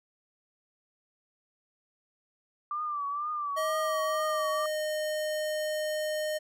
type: tone with vibrato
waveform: sine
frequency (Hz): 1174.7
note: D6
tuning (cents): 0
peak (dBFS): -30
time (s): 2.71-4.66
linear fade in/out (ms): 2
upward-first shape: triangle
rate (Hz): 2.1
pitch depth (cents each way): 83
type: tone with pitch glide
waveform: square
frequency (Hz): 630 to 613.8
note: D#5 to D#5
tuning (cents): +21 to -24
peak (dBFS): -30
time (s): 3.56-6.39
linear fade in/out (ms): 20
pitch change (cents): -45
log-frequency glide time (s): 3.81-4.82
effects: none